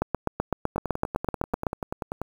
two click trains, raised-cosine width 1 ms, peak -9 / -15 dBFS, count 14 / 16, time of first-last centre 0.02-1.668 / 0.76-2.216 s, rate 7.89 / 10.3 Hz, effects 7-bit

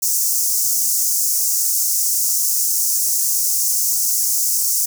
pink high-pass noise, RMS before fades -18 dBFS, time 0.02-4.86 s, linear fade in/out 10 ms, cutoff 5600 Hz, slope 48 dB/octave, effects none

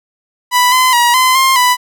sawtooth tone with pitch steps, 989 / 1022 / 957 / 1026 / 1059 / 992 Hz, B5 / C6 / A#5 / C6 / C6 / B5, +2 / -41 / +45 / -34 / +21 / +7 cents, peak -4 dBFS, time 0.51-1.77 s, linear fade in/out 50 ms, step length 210 ms, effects none

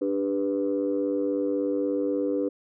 sine chord, G major, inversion second, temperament equal with one note detuned, 293.7 / 397.5 / 493.9 Hz, D4 / G4 / B4, 0 / +24 / 0 cents, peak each -26 / -29 / -27 dBFS, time 0.01-2.49 s, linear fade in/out 10 ms, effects tanh soft clip ceiling -16 dBFS

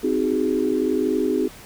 sine chord, Ab dominant seventh, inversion first, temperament just, 259.6 / 311.5 / 373.8 / 415.3 Hz, C4 / Eb4 / Gb4 / Ab4, -13 / +2 / +18 / 0 cents, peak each -24 dBFS, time 0.03-1.48 s, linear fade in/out 10 ms, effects pink hiss -43 dBFS RMS until 1.65 s

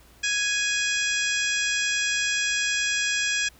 harmonic tone, 830.6 Hz, G#5, in tune, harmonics 2 / 3 / 4 / 5 / 6 / 7 / 8 / 9, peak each -27 / -28 / -30 / -40 / -34 / -32 / -39 / -33 dBFS, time 0.23-3.49 s, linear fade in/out 10 ms, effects added 60 Hz sine -55 dBFS peak until 3.59 s + pink hiss -55 dBFS RMS until 3.59 s

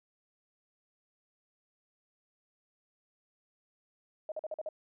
sine tone bursts, 622.3 Hz, D#5, in tune, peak -34 dBFS, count 6, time 4.29-4.689 s, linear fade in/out 2 ms, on 29 ms, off 45 ms, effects none

